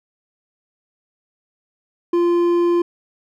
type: tone with hard clipping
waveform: triangle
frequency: 346.1 Hz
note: F4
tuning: 16 cents flat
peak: -15 dBFS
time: 2.13-2.82 s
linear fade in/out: 5 ms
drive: 9 dB
effects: none